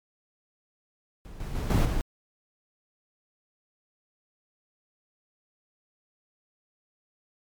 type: noise with level steps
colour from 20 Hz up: brown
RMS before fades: -43 / -34 / -29 / -21 / -27 dBFS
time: 1.25-2.01 s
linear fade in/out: 0 ms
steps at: 1.4 / 1.55 / 1.7 / 1.85 s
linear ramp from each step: 2 ms
effects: MP3 96 kbps